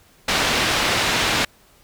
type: low-pass noise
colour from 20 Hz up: white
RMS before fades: -20 dBFS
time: 0.28-1.45 s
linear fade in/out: 5 ms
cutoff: 3500 Hz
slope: 12 dB/octave
effects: pink hiss -54 dBFS RMS until 1.83 s